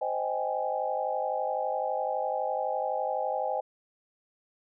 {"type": "chord", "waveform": "sine", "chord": "Ab major seventh", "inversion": "first", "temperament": "just", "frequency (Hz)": [519.1, 623, 778.7, 830.6], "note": ["C5", "Eb5", "G5", "Ab5"], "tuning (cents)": [-14, 2, -12, 0], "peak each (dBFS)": -33, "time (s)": [0.01, 3.61], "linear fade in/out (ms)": 10, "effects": []}